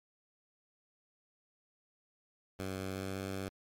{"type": "tone with pitch glide", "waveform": "10% pulse", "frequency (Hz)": [95, 96.16], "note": ["F#2", "G2"], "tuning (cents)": [46, -33], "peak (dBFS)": -29, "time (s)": [2.59, 3.49], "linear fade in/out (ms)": 5, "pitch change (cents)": 21, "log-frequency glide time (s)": [2.87, 3.13], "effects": ["MP3 64 kbps"]}